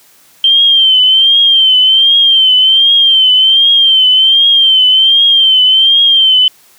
sine tone with vibrato, 3136 Hz, G7, in tune, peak -4 dBFS, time 0.44-6.48 s, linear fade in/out 2 ms, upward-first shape triangle, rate 1.3 Hz, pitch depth 78 cents each way, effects white hiss -45 dBFS RMS until 6.78 s + high-pass 100 Hz 12 dB/octave

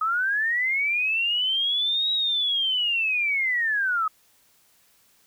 sine linear two-way sweep, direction up then down, 1250 to 3852 to 1250 Hz, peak -21 dBFS, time 0.01-4.08 s, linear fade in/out 5 ms, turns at 2.12 s, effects white hiss -61 dBFS RMS until 5.26 s

